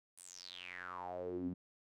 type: tone with band-pass filter sweep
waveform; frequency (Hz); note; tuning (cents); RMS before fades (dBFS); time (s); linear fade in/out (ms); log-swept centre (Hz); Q
sawtooth; 90.3; F#2; -42; -45; 0.17-1.54; 10; 10000 to 210; 7.8
effects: none